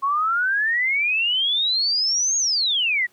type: exponential two-way sweep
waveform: sine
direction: up then down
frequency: 1078 to 6650 to 1877 Hz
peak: -18 dBFS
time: 0.02-3.07 s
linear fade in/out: 20 ms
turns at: 2.37 s
effects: pink hiss -59 dBFS RMS until 3.12 s + high-pass 150 Hz 12 dB/octave